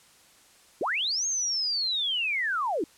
sine linear two-way sweep, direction up then down, 272 to 6540 to 272 Hz, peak -25 dBFS, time 0.81-2.84 s, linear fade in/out 2 ms, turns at 1.26 s, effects white hiss -57 dBFS RMS until 2.97 s + low-pass 10000 Hz 12 dB/octave

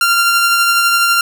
sawtooth tone with tremolo, 1385 Hz, F6, 15 cents flat, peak -5 dBFS, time 0.01-1.21 s, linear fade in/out 2 ms, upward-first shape triangle, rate 12 Hz, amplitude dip 30%, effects none

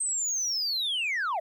sine linear sweep, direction down, 8372 to 596 Hz, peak -24 dBFS, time 0-1.4 s, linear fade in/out 10 ms, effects tanh soft clip ceiling -25 dBFS + 11-bit

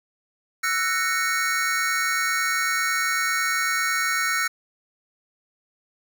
square chord, F# dominant seventh, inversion third, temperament just, 1332 / 1480 / 1850 / 2220 Hz, E6 / F#6 / A#6 / C#7, +18 / 0 / -14 / +2 cents, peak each -28 dBFS, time 0.63-4.48 s, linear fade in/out 10 ms, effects none

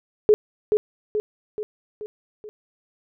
sine tone with echo, 423.6 Hz, G#4, 34 cents sharp, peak -10 dBFS, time 0.29-0.34 s, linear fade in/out 0 ms, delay 430 ms, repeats 5, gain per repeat -5 dB, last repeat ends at 2.49 s, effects none

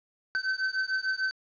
square beating tone pair, 1530 / 1536.7 Hz, G6 / G6, -42 / -35 cents, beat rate 6.7 Hz, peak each -31 dBFS, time 0.35-1.31 s, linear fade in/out 0 ms, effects resampled to 11025 Hz + 10-bit

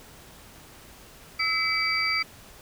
sine tone cluster, 1301 / 2034 / 2296 / 4698 Hz, E6 / C7 / D7 / D8, -23 / -50 / -40 / 0 cents, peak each -31 / -31 / -26 / -28 dBFS, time 1.39-2.23 s, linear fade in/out 10 ms, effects pink hiss -49 dBFS RMS until 2.61 s

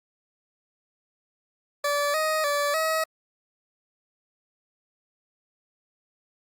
20% pulse tone with pitch steps, 578 / 626 / 578 / 638 Hz, D5 / D#5 / D5 / D#5, -28 / +10 / -28 / +43 cents, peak -18 dBFS, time 1.84-3.04 s, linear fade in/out 5 ms, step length 300 ms, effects Opus 48 kbps

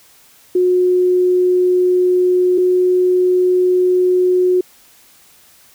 sine tone pair in turn, 362.8 / 364.2 Hz, F#4 / F#4, -34 / -27 cents, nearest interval unison, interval 7 cents, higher second, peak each -10 dBFS, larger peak neither, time 0.55-2.58 / 2.58-4.61 s, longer neither, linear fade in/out 5 ms, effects white hiss -48 dBFS RMS until 5.74 s

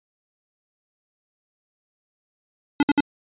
square tone bursts, 288.1 Hz, D4, 33 cents flat, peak -15 dBFS, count 3, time 2.8-3.005 s, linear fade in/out 2 ms, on 29 ms, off 59 ms, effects resampled to 8000 Hz

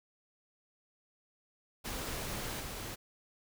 pink noise with level steps, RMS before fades -39 / -42 dBFS, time 1.84-2.96 s, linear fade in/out 20 ms, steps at 2.59 s, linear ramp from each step 20 ms, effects none

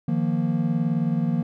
triangle chord, Eb suspended second, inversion none, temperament equal, 155.56 / 174.61 / 233.1 Hz, Eb3 / F3 / Bb3, 0 / 0 / 0 cents, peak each -23 dBFS, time 0.08-1.43 s, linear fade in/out 5 ms, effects none

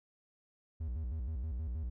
triangle tone with vibrato, 69.3 Hz, C#2, in tune, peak -33 dBFS, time 0.8-1.9 s, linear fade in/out 10 ms, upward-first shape square, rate 6.3 Hz, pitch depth 240 cents each way, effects none

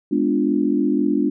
sine chord, G# diminished seventh, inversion none, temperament equal with one note detuned, 207.7 / 249.7 / 293.7 / 349.2 Hz, G#3 / B3 / D4 / F4, 0 / +19 / 0 / 0 cents, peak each -23 / -22 / -19 / -24 dBFS, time 0.11-1.3 s, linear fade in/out 10 ms, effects none

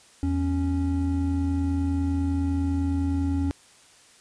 triangle tone pair together, 82.41 / 277.2 Hz, E2 / C#4, 0 / 0 cents, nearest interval octave + major sixth, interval 2100 cents, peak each -23 dBFS, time 0.23-3.51 s, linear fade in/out 0 ms, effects white hiss -54 dBFS RMS until 4.2 s + resampled to 22050 Hz

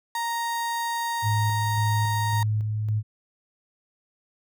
35% pulse tone, 932.3 Hz, A#5, in tune, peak -24 dBFS, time 0.15-2.43 s, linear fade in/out 2 ms
sine tone with tremolo, 107.2 Hz, A2, 45 cents flat, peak -21 dBFS, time 1.22-3.03 s, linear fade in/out 50 ms, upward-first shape square, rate 1.8 Hz, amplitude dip 30%
effects none

